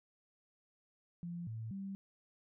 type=tone with pitch steps; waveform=sine; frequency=172.5 / 111.8 / 195.2 Hz; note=F3 / A2 / G3; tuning=-21 / +28 / -7 cents; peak=-40 dBFS; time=1.23-1.95 s; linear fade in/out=0 ms; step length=240 ms; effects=none